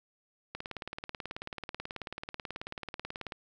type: click train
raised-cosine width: 0.3 ms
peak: -22 dBFS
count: 52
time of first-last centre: 0.55-3.322 s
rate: 18.4 Hz
effects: none

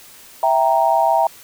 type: chord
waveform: sine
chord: E diminished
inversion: none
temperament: equal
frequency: 659.3 / 784 / 932.3 Hz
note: E5 / G5 / Bb5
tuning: 0 / 0 / 0 cents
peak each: -17 dBFS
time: 0.43-1.27 s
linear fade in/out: 2 ms
effects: white hiss -43 dBFS RMS until 1.43 s

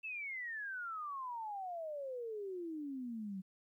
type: exponential sweep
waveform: sine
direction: down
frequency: 2675 to 184.2 Hz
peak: -40 dBFS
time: 0.03-3.42 s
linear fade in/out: 20 ms
effects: 13-bit

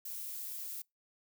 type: noise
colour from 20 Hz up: violet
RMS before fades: -42 dBFS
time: 0.05-0.82 s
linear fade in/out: 5 ms
effects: noise-tail reverb RT60 0.2 s tail -26 dB re dry

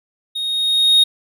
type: tone with level ramp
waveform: triangle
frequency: 3729 Hz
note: A#7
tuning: in tune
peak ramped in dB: -20 to -6 dBFS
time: 0.35-1.04 s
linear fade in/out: 10 ms
effects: none

